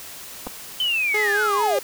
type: clicks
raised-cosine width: 1 ms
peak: -17 dBFS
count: 2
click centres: 0.468 / 0.472 s
type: linear sweep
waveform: sine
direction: down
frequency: 3086 to 496.5 Hz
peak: -19 dBFS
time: 0.8-1.79 s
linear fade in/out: 2 ms
type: tone with vibrato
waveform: sawtooth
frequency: 415.3 Hz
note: G#4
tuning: in tune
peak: -19 dBFS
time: 1.14-1.79 s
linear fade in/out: 5 ms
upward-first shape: sine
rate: 4.4 Hz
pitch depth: 47 cents each way
effects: white hiss -38 dBFS RMS until 1.83 s